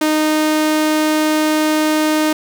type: tone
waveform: sawtooth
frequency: 308.5 Hz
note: D#4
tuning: 15 cents flat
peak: -9 dBFS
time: 0.01-2.33 s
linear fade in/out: 5 ms
effects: none